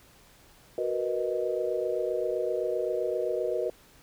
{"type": "chord", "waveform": "sine", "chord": "B major seventh", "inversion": "second", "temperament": "equal", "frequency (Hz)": [370, 466.2, 493.9, 622.3], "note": ["F#4", "A#4", "B4", "D#5"], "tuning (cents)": [0, 0, 0, 0], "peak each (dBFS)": -32, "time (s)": [0.78, 3.7], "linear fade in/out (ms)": 2, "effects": ["pink hiss -57 dBFS RMS until 4.02 s"]}